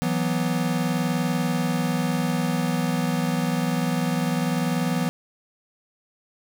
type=chord; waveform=square; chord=E suspended second; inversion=none; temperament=equal with one note detuned; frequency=164.81 / 185 / 245.9 Hz; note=E3 / F#3 / B3; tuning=0 / 0 / -7 cents; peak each=-26 / -28 / -27 dBFS; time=0.02-5.09 s; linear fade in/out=0 ms; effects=none